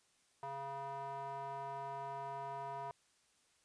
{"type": "tone with band-pass filter", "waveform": "square", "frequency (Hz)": 138, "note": "C#3", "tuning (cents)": -7, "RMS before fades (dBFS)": -44, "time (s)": [0.43, 2.91], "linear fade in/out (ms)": 0, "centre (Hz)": 860, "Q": 9.4, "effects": ["white hiss -73 dBFS RMS until 3.64 s", "resampled to 22050 Hz"]}